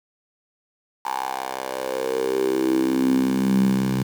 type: tone with high-pass filter sweep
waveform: 10% pulse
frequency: 65.41 Hz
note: C2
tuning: in tune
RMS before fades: -22 dBFS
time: 1.05-4.03 s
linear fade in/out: 5 ms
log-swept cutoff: 890 to 150 Hz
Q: 6.8
effects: 7-bit